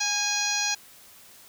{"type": "harmonic tone with a mistuned harmonic", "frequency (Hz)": 829, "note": "G#5", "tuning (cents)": -3, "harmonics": [1, 2, 3, 4, 5, 6, 7, 8], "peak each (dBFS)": [-34, -33, -31, -36, -31, -34, -31, -31], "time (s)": [0, 0.75], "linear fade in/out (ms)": 10, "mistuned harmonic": 2, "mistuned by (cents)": -23, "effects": ["white hiss -51 dBFS RMS until 1.48 s"]}